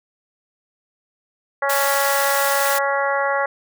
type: harmonic tone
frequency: 278.4 Hz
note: C#4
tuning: 8 cents sharp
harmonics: 2 / 3 / 4 / 5 / 6 / 7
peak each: -22 / -24 / -25 / -26 / -27 / -27 dBFS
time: 1.62-3.46 s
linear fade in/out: 5 ms
type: high-pass noise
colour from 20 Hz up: white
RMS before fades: -24 dBFS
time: 1.69-2.79 s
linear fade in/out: 10 ms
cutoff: 820 Hz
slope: 12 dB/octave
effects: none